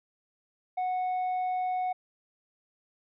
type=tone with tanh clipping; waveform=sine; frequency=736 Hz; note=F#5; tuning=9 cents flat; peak=-28 dBFS; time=0.77-1.93 s; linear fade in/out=10 ms; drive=3 dB; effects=none